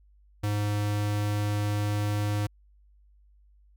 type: tone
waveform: square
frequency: 103.8 Hz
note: G#2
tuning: in tune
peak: -26 dBFS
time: 0.43-2.47 s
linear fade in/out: 10 ms
effects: added 50 Hz sine -56 dBFS peak until 3.76 s